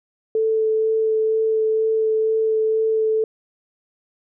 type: tone with vibrato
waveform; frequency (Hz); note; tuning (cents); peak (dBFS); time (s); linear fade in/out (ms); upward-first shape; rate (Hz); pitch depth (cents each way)
sine; 440; A4; 0; -16; 0.35-3.24; 2; sine; 2.1; 9
effects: none